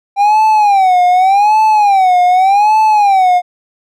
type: tone with vibrato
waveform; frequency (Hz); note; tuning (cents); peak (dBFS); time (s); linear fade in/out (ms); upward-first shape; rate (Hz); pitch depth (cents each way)
triangle; 790; G5; +13; -4; 0.16-3.42; 50; sine; 0.85; 170
effects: none